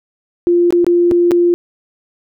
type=tone with dropouts; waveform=sine; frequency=348 Hz; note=F4; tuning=6 cents flat; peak=-8 dBFS; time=0.47-1.54 s; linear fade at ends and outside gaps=0 ms; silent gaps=0.706-0.725 / 0.845-0.866 / 1.112-1.118 / 1.31-1.317 s; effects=none